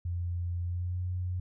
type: tone with pitch glide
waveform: sine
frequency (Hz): 87.31 to 90.44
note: F2 to F#2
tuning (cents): 0 to -39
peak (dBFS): -30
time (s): 0.05-1.4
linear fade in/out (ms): 5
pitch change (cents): +61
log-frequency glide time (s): 0.63-1.01
effects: none